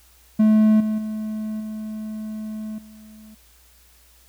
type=tone with level steps; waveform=triangle; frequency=216 Hz; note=A3; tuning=32 cents flat; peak=-10 / -18 / -23 / -26 / -40 dBFS; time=0.39-3.35 s; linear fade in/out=10 ms; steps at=0.8 / 0.98 / 1.6 / 2.78 s; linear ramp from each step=5 ms; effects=added 60 Hz sine -55 dBFS peak until 4.28 s + white hiss -55 dBFS RMS until 4.28 s